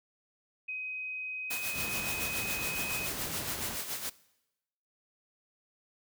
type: tone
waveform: sine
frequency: 2519 Hz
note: D#7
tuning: 21 cents sharp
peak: -34 dBFS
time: 0.68-3.07 s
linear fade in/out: 10 ms
type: noise with tremolo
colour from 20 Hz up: white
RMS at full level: -35 dBFS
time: 1.5-4.1 s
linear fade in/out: 10 ms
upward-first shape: sine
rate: 7.1 Hz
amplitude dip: 60%
type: noise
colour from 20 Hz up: pink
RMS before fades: -40 dBFS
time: 1.72-3.78 s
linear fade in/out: 50 ms
effects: noise-tail reverb RT60 0.9 s tail -20 dB re dry + high-pass 60 Hz 12 dB/octave